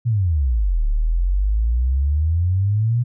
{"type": "exponential two-way sweep", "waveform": "sine", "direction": "down then up", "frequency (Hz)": [123.47, 35.72, 123.47], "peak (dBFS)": -15, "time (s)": [0.05, 3.04], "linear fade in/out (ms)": 20, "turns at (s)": 0.86, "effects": []}